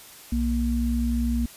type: tone pair together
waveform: sine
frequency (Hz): 61.4 / 235.2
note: B1 / A#3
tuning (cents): -9 / +16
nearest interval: octave + major seventh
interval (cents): 2325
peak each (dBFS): -24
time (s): 0.32-1.46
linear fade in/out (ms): 5
effects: white hiss -46 dBFS RMS until 1.56 s + resampled to 32000 Hz